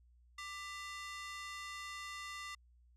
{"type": "ring-modulated tone", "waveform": "sawtooth", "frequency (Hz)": 1588, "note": "G6", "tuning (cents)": 22, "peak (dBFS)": -37, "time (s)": [0.38, 2.55], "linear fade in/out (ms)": 5, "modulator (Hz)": 409, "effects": ["added 60 Hz sine -63 dBFS peak until 2.96 s", "low-pass 8000 Hz 12 dB/octave"]}